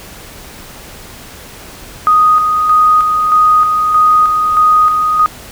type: tone with tremolo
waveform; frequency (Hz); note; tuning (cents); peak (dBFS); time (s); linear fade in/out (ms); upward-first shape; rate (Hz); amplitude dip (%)
sine; 1244.5; D#6; 0; -5; 2.07-5.26; 0; square; 1.6; 40
effects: pink hiss -33 dBFS RMS until 5.51 s